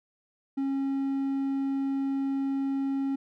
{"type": "tone with hard clipping", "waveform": "triangle", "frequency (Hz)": 272.8, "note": "C#4", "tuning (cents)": -28, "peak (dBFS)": -27, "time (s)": [0.57, 3.16], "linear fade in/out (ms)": 10, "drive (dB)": 6, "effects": []}